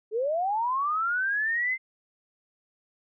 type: linear sweep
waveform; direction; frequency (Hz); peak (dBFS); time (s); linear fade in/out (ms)
sine; up; 411.5 to 2093; -24; 0.11-1.78; 50
effects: none